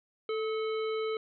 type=harmonic tone with a mistuned harmonic; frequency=440 Hz; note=A4; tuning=in tune; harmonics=1 / 3 / 5 / 7 / 9; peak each=-30 / -40 / -44 / -47 / -49 dBFS; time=0.29-1.17 s; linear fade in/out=2 ms; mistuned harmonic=3; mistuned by=-51 cents; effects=none